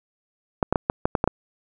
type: clicks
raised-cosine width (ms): 1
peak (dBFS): -5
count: 8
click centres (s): 0.628 / 0.726 / 0.758 / 0.899 / 1.055 / 1.152 / 1.241 / 1.276
effects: none